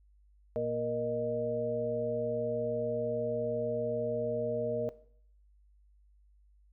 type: harmonic tone with a mistuned harmonic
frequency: 117.5 Hz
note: A#2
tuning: 14 cents sharp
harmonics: 1 / 2 / 4 / 5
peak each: -42 / -40 / -32 / -33 dBFS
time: 0.56-4.89 s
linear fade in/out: 0 ms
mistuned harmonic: 5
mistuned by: +83 cents
effects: noise-tail reverb RT60 0.6 s tail -18 dB re dry + added 50 Hz sine -60 dBFS peak until 6.72 s